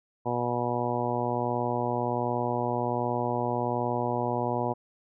harmonic tone, 121.3 Hz, B2, 31 cents flat, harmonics 1 / 2 / 3 / 4 / 5 / 6 / 7 / 8, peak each -34 / -34 / -34 / -34 / -34 / -34 / -34 / -34 dBFS, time 0.25-4.74 s, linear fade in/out 20 ms, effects none

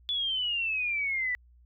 sine exponential sweep, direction down, 3462 to 1952 Hz, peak -27 dBFS, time 0.09-1.35 s, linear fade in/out 0 ms, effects added 60 Hz sine -55 dBFS peak until 1.65 s

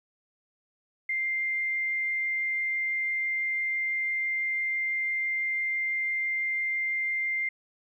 sine tone, 2098 Hz, C7, 4 cents sharp, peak -26 dBFS, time 1.09-7.49 s, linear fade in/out 5 ms, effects 11-bit

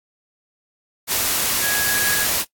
sine tone in noise, 1661.2 Hz, G#6, in tune, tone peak -22 dBFS, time 1.6-2.27 s, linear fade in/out 50 ms, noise white, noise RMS -20 dBFS, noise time 1.07-2.45 s, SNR -5 dB, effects noise-tail reverb RT60 0.1 s tail -20 dB re dry + AAC 64 kbps

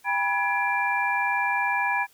sine tone cluster, 800 / 975 / 1683 / 2363 Hz, G5 / B5 / G#6 / D7, +35 / -23 / +23 / +10 cents, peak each -28 / -27 / -27 / -28 dBFS, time 0.04-2.07 s, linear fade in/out 50 ms, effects white hiss -59 dBFS RMS until 2.13 s

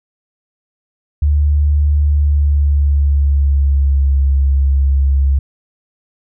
sine tone with pitch glide, 73.42 to 68.5 Hz, D2 to C#2, 0 to -20 cents, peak -9 dBFS, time 1.22-5.39 s, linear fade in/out 5 ms, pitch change -120 cents, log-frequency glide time 2.02-4.2 s, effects none

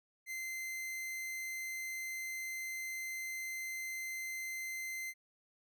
45% pulse tone, 2074 Hz, C7, 16 cents flat, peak -39 dBFS, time 0.26-5.14 s, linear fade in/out 50 ms, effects none

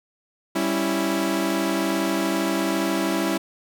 sawtooth chord, C# diminished, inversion second, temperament equal, 196 / 277.2 / 329.6 Hz, G3 / C#4 / E4, 0 / 0 / 0 cents, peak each -23 / -23 / -20 dBFS, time 0.55-3.38 s, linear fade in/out 10 ms, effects none

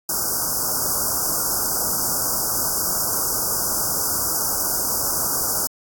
white band-stop noise, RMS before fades -22 dBFS, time 0.09-5.67 s, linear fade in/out 2 ms, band 1500 to 4900 Hz, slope 96 dB/octave, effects AAC 64 kbps

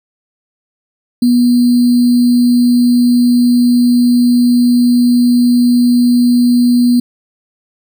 sine tone with sample-and-hold, 243.5 Hz, B3, 24 cents flat, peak -6 dBFS, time 1.22-7 s, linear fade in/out 5 ms, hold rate 4410 Hz, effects none

